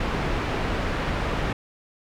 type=low-pass noise; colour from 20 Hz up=pink; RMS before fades=-26 dBFS; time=0-1.53 s; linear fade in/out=5 ms; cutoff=2400 Hz; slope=12 dB/octave; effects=none